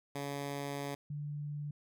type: tone pair in turn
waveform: 10% pulse / sine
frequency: 141.5 / 146.85 Hz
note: C#3 / D3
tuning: +36 / 0 cents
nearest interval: minor second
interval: 64 cents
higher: second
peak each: -29 / -37 dBFS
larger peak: first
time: 0.15-0.95 / 1.1-1.71 s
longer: first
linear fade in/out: 5 ms
effects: none